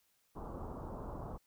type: low-pass noise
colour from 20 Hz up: pink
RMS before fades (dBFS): -44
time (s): 0.35-1.38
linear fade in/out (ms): 20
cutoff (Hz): 1200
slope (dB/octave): 48
effects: white hiss -75 dBFS RMS until 1.46 s